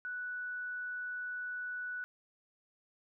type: tone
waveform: sine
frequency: 1480 Hz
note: F#6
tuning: in tune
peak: -37 dBFS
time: 0.05-2.04 s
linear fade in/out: 0 ms
effects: none